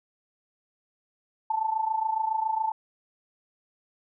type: tone with amplitude modulation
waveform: sine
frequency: 880 Hz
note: A5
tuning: in tune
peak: -21 dBFS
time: 1.5-2.72 s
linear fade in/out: 5 ms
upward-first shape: sine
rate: 27.2 Hz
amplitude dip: 75%
effects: none